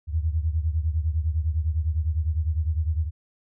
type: beating tone pair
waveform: sine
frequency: 76.8 / 86.7 Hz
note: D#2 / F2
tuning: -22 / -12 cents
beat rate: 9.9 Hz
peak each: -23 / -27 dBFS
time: 0.07-3.11 s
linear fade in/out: 50 ms
effects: none